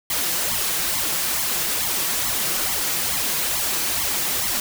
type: noise with flanger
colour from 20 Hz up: white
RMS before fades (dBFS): -23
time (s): 0.1-4.6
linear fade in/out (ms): 2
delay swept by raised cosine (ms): 0.93 to 6.33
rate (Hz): 2.3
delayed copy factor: +0.85
effects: none